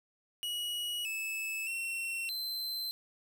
45% pulse tone with pitch steps, 2911 / 2613 / 2715 / 4088 Hz, F#7 / E7 / F7 / C8, -29 / -16 / -50 / -41 cents, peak -34 dBFS, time 0.43-2.91 s, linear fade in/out 0 ms, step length 620 ms, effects none

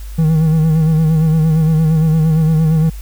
triangle tone with vibrato, 158.8 Hz, D#3, 36 cents sharp, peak -7 dBFS, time 0.18-2.9 s, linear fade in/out 10 ms, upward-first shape sine, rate 8.7 Hz, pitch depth 47 cents each way, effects added 50 Hz sine -25 dBFS peak until 3.01 s + white hiss -42 dBFS RMS until 3.01 s

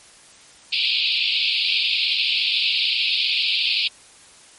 pink band-pass noise, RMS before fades -21 dBFS, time 0.72-3.88 s, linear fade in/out 10 ms, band 2400 to 4700 Hz, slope 96 dB/octave, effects white hiss -48 dBFS RMS until 4.58 s + MP3 48 kbps

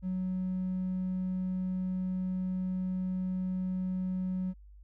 triangle tone, 185 Hz, F#3, in tune, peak -27 dBFS, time 0.02-4.54 s, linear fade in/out 50 ms, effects tanh soft clip ceiling -26 dBFS + added 50 Hz sine -50 dBFS peak until 4.83 s

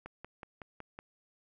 click train, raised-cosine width 0.5 ms, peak -29 dBFS, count 6, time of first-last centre 0.06-0.989 s, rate 5.38 Hz, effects none

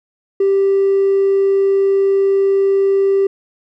sine tone with hard clipping, 392 Hz, G4, in tune, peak -11 dBFS, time 0.4-3.27 s, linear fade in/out 5 ms, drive 1 dB, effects none

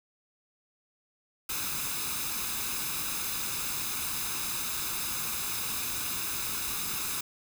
white noise with comb filter, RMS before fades -33 dBFS, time 1.49-7.21 s, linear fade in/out 5 ms, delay 0.79 ms, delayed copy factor +0.6, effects none

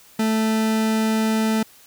40% pulse tone, 220 Hz, A3, in tune, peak -17 dBFS, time 0.19-1.63 s, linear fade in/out 5 ms, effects white hiss -50 dBFS RMS until 1.86 s

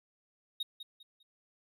triangle tone with echo, 3748 Hz, A#7, 9 cents sharp, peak -31 dBFS, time 0.6-0.63 s, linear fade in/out 5 ms, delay 200 ms, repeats 3, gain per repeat -10 dB, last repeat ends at 1.23 s, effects none

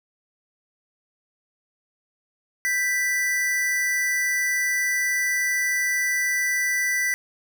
square tone pair together, 1568 / 1975.5 Hz, G6 / B6, 0 / 0 cents, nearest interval major third, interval 400 cents, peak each -33 / -22 dBFS, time 2.65-7.14 s, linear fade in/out 0 ms, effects none

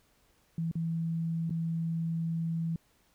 sine tone with dropouts, 164.81 Hz, E3, in tune, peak -29 dBFS, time 0.58-2.76 s, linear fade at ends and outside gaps 2 ms, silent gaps 0.714-0.754 / 1.496-1.506 s, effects pink hiss -68 dBFS RMS until 3.14 s

